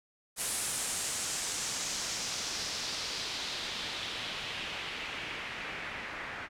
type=noise with low-pass filter sweep; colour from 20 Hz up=white; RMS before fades=-37 dBFS; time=0.36-6.49 s; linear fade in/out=50 ms; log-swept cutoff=10000 to 1800 Hz; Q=1.9; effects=none